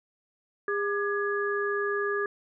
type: tone cluster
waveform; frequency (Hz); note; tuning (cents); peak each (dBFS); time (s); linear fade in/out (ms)
sine; 406.5 / 1199 / 1677; G#4 / D6 / G#6; -37 / +36 / +16; -28 / -33 / -31; 0.68-2.26; 2
effects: none